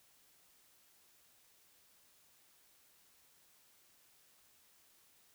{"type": "silence", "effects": ["white hiss -68 dBFS RMS until 5.34 s"]}